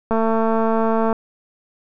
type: click train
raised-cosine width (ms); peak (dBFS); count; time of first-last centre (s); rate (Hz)
1; -7; 229; 0.11-1.128; 224
effects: none